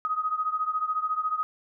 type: beating tone pair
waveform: sine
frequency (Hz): 1252 / 1266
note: D#6 / D#6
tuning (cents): +10 / +30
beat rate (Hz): 14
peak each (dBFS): -27 / -30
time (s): 0.05-1.43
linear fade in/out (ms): 0
effects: none